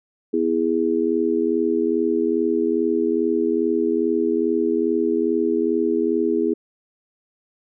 sine chord, E major, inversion second, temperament just, 247.2 / 329.6 / 412 Hz, B3 / E4 / G#4, +2 / 0 / -14 cents, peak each -24 / -21 / -21 dBFS, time 0.33-6.54 s, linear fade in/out 10 ms, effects none

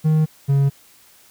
triangle tone pair in turn, 156 / 138.98 Hz, D#3 / C#3, +5 / +5 cents, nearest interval major second, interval 200 cents, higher first, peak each -11 dBFS, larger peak neither, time 0.04-0.26 / 0.48-0.7 s, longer neither, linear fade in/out 20 ms, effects white hiss -51 dBFS RMS until 1.3 s

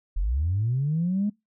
sine linear sweep, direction up, 37.14 to 212.4 Hz, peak -21 dBFS, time 0.16-1.3 s, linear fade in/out 10 ms, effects noise-tail reverb RT60 0.2 s tail -25 dB re dry + tanh soft clip ceiling -17 dBFS

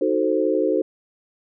sine chord, D# diminished seventh, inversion none, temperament equal with one note detuned, 311.1 / 370 / 442 / 523.3 Hz, D#4 / F#4 / A4 / C5, 0 / 0 / +8 / 0 cents, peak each -23 dBFS, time 0.01-0.82 s, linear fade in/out 5 ms, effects none

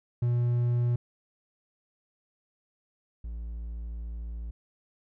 triangle tone pair in turn, 120.6 / 56.92 Hz, B2 / A#1, -41 / -41 cents, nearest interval octave + minor second, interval 1300 cents, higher first, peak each -21 / -32 dBFS, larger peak first, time 0.22-0.96 / 3.24-4.51 s, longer second, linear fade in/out 5 ms, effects none

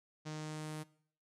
sawtooth tone with low-pass filter sweep, 154.3 Hz, D#3, 14 cents flat, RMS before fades -43 dBFS, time 0.25-0.84 s, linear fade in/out 20 ms, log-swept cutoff 6100 to 11000 Hz, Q 1.8, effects noise-tail reverb RT60 0.6 s tail -20 dB re dry

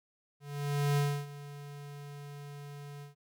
square tone with ADSR envelope, 143.8 Hz, D3, 36 cents flat, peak -26 dBFS, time 0.4-3.15 s, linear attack 570 ms, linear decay 290 ms, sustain -18 dB, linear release 130 ms, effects none

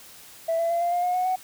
sine tone with pitch steps, 659.3 / 670.8 / 682.6 / 694.5 / 706.6 / 719 / 731.5 / 744.3 Hz, E5 / E5 / F5 / F5 / F5 / F#5 / F#5 / F#5, 0 / +30 / -40 / -10 / +20 / -50 / -20 / +10 cents, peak -20 dBFS, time 0.48-1.36 s, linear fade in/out 10 ms, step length 110 ms, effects tanh soft clip ceiling -18 dBFS + white hiss -47 dBFS RMS until 1.43 s

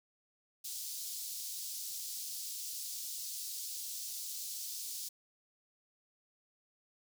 pink high-pass noise, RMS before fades -42 dBFS, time 0.64-5.09 s, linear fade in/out 10 ms, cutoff 4500 Hz, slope 24 dB/octave, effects none

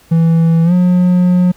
triangle tone with pitch glide, 164.81 to 179.73 Hz, E3 to F3, 0 to +50 cents, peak -5 dBFS, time 0.11-1.52 s, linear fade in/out 10 ms, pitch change +150 cents, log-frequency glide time 0.64-0.73 s, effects pink hiss -47 dBFS RMS until 1.56 s

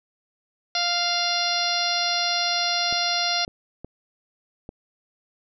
harmonic tone, 698 Hz, F5, 1 cent flat, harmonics 1 / 2 / 3 / 4 / 5 / 6 / 7 / 8, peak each -28 / -31 / -32 / -32 / -30 / -27 / -29 / -30 dBFS, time 0.75-3.45 s, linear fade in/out 2 ms
clicks, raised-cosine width 2 ms, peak -23 dBFS, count 4, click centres 2.926 / 3.479 / 3.846 / 4.691 s
effects none

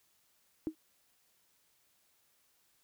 sine tone with exponential decay, 315.6 Hz, D#4, 25 cents sharp, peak -27 dBFS, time 0.67-0.75 s, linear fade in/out 0 ms, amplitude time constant 16 ms, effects white hiss -72 dBFS RMS until 2.83 s

